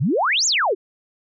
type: exponential two-way sweep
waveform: sine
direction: up then down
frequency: 110.9 to 7459 to 333.2 Hz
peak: -16 dBFS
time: 0-0.75 s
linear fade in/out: 20 ms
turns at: 0.46 s
effects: none